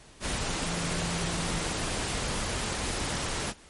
sine tone in noise, 170 Hz, F3, 46 cents flat, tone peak -34 dBFS, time 0.6-1.64 s, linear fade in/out 50 ms, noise pink, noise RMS -31 dBFS, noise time 0.2-3.54 s, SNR -6 dB, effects pink hiss -53 dBFS RMS until 3.69 s + MP3 48 kbps

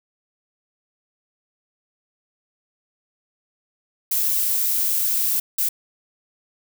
violet noise bursts at uneven times, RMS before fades -21 dBFS, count 2, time 4.11-5.4 / 5.58-5.69 s, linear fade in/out 5 ms, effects none

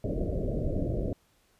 pink low-pass noise, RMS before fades -30 dBFS, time 0.04-1.13 s, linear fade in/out 2 ms, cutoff 650 Hz, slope 96 dB/octave, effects pink hiss -67 dBFS RMS until 1.59 s + resampled to 32000 Hz

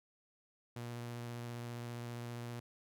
sawtooth tone with vibrato, 119.3 Hz, A#2, 41 cents sharp, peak -38 dBFS, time 0.76-2.6 s, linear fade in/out 5 ms, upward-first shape sine, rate 15 Hz, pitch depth 12 cents each way, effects none

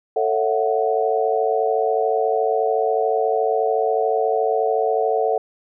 sine chord, F# minor seventh, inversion first, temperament just, 444 / 555 / 666 / 740 Hz, A4 / C#5 / E5 / F#5, +16 / +2 / +18 / 0 cents, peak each -20 / -25 / -24 / -22 dBFS, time 0.16-5.38 s, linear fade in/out 5 ms, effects none

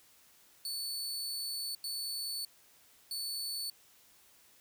sawtooth tone bursts at uneven times, 4465 Hz, C#8, 12 cents sharp, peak -33 dBFS, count 3, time 0.65-1.75 / 1.84-2.45 / 3.11-3.7 s, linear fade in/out 2 ms, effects white hiss -63 dBFS RMS until 4.6 s

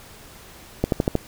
accelerating click train, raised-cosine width 2 ms, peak -5 dBFS, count 5, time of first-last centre 0.84-1.154 s, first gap 82 ms, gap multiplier 0.97, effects pink hiss -45 dBFS RMS until 1.27 s

